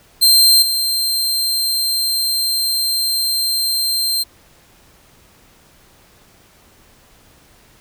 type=tone with level steps; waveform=sawtooth; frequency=4154 Hz; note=C8; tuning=13 cents flat; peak=-5 / -13 dBFS; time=0.21-4.24 s; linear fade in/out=20 ms; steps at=0.62 s; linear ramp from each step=5 ms; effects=pink hiss -50 dBFS RMS until 7.8 s